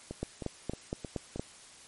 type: two click trains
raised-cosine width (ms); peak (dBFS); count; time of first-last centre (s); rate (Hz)
2; -19 / -24; 6 / 5; 0.23-1.396 / 0.11-1.36; 4.29 / 3.2
effects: white hiss -53 dBFS RMS until 1.87 s + MP3 48 kbps